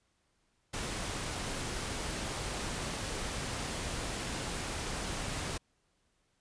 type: noise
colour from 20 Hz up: pink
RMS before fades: -37 dBFS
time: 0.73-5.58 s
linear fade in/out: 10 ms
effects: pink hiss -75 dBFS RMS until 6.4 s + resampled to 22050 Hz